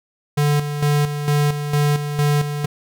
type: tone with tremolo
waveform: square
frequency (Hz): 146.6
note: D3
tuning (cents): -3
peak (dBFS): -15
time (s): 0.37-2.66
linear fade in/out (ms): 10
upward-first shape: square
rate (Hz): 2.2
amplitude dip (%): 60
effects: none